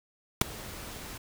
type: noise with ADSR envelope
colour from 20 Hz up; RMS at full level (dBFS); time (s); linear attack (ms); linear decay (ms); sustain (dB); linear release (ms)
pink; -18; 0.41-1.18; 5; 8; -24; 8
effects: none